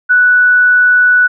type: tone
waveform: sine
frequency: 1480 Hz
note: F#6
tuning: in tune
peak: -5 dBFS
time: 0.09-1.28 s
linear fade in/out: 20 ms
effects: none